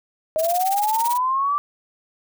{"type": "linear sweep", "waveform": "sine", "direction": "up", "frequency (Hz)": [621, 1174.7], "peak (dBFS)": -18, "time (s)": [0.36, 1.58], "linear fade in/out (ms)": 0}
{"type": "noise with tremolo", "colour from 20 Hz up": "blue", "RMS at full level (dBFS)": -25, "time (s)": [0.38, 1.18], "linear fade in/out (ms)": 20, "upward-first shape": "triangle", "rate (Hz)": 18, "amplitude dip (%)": 100}
{"effects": []}